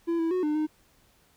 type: tone with pitch steps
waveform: triangle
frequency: 336.5 / 328.4 / 366.6 / 301.2 / 307.8 Hz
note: E4 / E4 / F#4 / D4 / D#4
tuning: +36 / -6 / -16 / +44 / -19 cents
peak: -22 dBFS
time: 0.07-0.67 s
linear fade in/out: 20 ms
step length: 120 ms
effects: pink hiss -63 dBFS RMS until 1.36 s